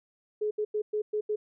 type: tone bursts at uneven times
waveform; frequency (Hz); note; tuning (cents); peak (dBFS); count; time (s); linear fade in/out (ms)
sine; 423.6; G#4; +34; -26; 6; 0.41-0.51 / 0.58-0.65 / 0.74-0.82 / 0.93-1.02 / 1.13-1.21 / 1.29-1.36; 10
effects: none